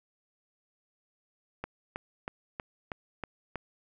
click train, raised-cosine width 0.5 ms, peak -20 dBFS, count 7, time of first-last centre 1.64-3.557 s, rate 3.13 Hz, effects none

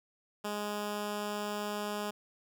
10% pulse tone, 207.7 Hz, G#3, in tune, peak -26 dBFS, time 0.44-2.11 s, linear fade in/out 10 ms, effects none

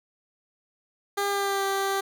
15% pulse tone with pitch glide, 402 to 391.5 Hz, G4 to G4, +44 to -2 cents, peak -18 dBFS, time 1.17-2.01 s, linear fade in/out 10 ms, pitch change -46 cents, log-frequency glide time 1.29-1.65 s, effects none

